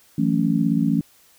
sine chord, F# minor seventh, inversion third, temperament just, 166.5 / 185 / 222 / 277.5 Hz, E3 / F#3 / A3 / C#4, +18 / 0 / +16 / +2 cents, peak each -22 / -26 / -21 / -22 dBFS, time 0.18-1.01 s, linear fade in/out 5 ms, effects white hiss -55 dBFS RMS until 1.38 s

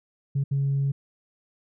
sine tone bursts at uneven times, 138.59 Hz, C#3, in tune, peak -20 dBFS, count 2, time 0.35-0.44 / 0.51-0.92 s, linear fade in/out 10 ms, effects tanh soft clip ceiling -18 dBFS

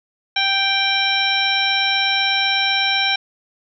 harmonic tone, 784 Hz, G5, in tune, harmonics 1 / 2 / 3 / 4 / 5 / 7, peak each -24 / -24 / -21 / -23 / -21 / -27 dBFS, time 0.36-3.16 s, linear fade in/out 5 ms, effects none

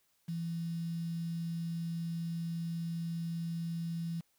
sine tone with quantisation, 167.4 Hz, E3, 27 cents sharp, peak -34 dBFS, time 0.28-4.21 s, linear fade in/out 10 ms, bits 9, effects white hiss -74 dBFS RMS until 4.38 s

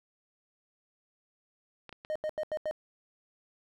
clicks, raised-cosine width 0.3 ms, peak -29 dBFS, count 3, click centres 1.893 / 1.927 / 2.049 s
triangle tone bursts, 617 Hz, D#5, 15 cents flat, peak -28 dBFS, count 5, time 2.1-2.711 s, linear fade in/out 0 ms, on 55 ms, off 84 ms
effects none

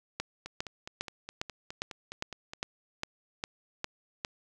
two click trains, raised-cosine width 0.2 ms, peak -23 / -15 dBFS, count 11 / 11, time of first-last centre 0.46-2.535 / 0.2-4.249 s, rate 4.82 / 2.47 Hz, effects none

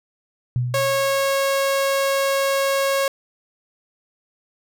sine tone with exponential decay, 123.47 Hz, B2, in tune, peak -16 dBFS, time 0.56-1.35 s, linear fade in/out 0 ms, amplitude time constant 170 ms
sawtooth tone, 548 Hz, C#5, 20 cents flat, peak -14 dBFS, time 0.74-3.08 s, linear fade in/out 2 ms
effects none

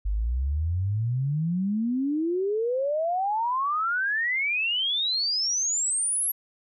sine exponential sweep, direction up, 48 to 11590 Hz, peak -23 dBFS, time 0.05-6.32 s, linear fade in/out 10 ms, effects none

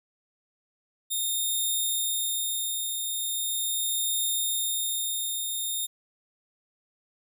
10% pulse tone with tremolo, 3667 Hz, A#7, 29 cents flat, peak -17 dBFS, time 1.1-5.87 s, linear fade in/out 20 ms, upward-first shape triangle, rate 0.4 Hz, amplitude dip 40%, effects none

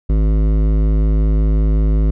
sine tone with hard clipping, 52.7 Hz, G#1, 26 cents sharp, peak -13 dBFS, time 0.09-2.11 s, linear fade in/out 10 ms, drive 14 dB, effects none

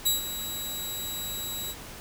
15% pulse tone with ADSR envelope, 3900 Hz, B7, 23 cents flat, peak -13 dBFS, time 0.05-1.75 s, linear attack 16 ms, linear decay 140 ms, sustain -12 dB, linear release 48 ms, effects pink hiss -43 dBFS RMS until 2 s

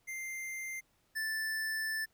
square tone pair in turn, 2093 / 1760 Hz, C7 / A6, 0 / 0 cents, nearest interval minor third, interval 300 cents, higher first, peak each -39 / -34 dBFS, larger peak second, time 0.07-0.81 / 1.15-2.06 s, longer second, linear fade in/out 20 ms, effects pink hiss -73 dBFS RMS until 2.13 s

